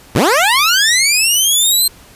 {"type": "linear sweep", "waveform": "15% pulse", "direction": "up", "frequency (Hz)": [78, 4186], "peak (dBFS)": -3, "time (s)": [0.15, 1.88], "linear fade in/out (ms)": 5, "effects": ["pink hiss -42 dBFS RMS until 2.15 s", "resampled to 32000 Hz"]}